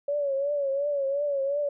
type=tone with vibrato; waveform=sine; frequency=563 Hz; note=C#5; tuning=27 cents sharp; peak=-24 dBFS; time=0.08-1.69 s; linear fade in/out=5 ms; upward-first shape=triangle; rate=2.8 Hz; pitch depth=84 cents each way; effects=none